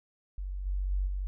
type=tone with level steps; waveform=sine; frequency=47.32 Hz; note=F#1; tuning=40 cents sharp; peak=-33 / -28 / -26 / -30 dBFS; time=0.38-1.27 s; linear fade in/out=0 ms; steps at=0.65 / 0.9 / 1.06 s; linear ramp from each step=20 ms; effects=none